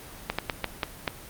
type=slowing click train; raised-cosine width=0.3 ms; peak=-9 dBFS; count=6; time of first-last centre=0.3-1.078 s; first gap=86 ms; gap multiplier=1.3; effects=pink hiss -44 dBFS RMS until 1.29 s + Opus 32 kbps